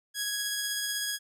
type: tone with tremolo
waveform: 10% pulse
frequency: 1661.2 Hz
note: G#6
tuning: in tune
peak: -20 dBFS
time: 0.14-1.19 s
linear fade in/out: 50 ms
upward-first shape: triangle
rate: 16 Hz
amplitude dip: 25%
effects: none